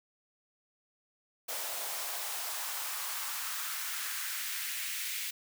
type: noise with high-pass filter sweep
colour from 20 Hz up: white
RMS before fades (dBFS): -37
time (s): 1.48-5.31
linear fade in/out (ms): 10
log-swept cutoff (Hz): 570 to 2300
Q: 1.9
effects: none